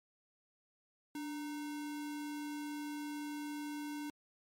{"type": "tone with sample-and-hold", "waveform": "sine", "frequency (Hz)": 293.7, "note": "D4", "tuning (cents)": 0, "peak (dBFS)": -39, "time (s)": [1.15, 4.1], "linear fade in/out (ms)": 2, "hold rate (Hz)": 1225, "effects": ["MP3 64 kbps"]}